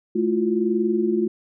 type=tone cluster; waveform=sine; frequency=217.1 / 333.9 / 355.1 Hz; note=A3 / E4 / F4; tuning=-23 / +22 / +29 cents; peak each=-23 / -25 / -21 dBFS; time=0.15-1.28 s; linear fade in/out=10 ms; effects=none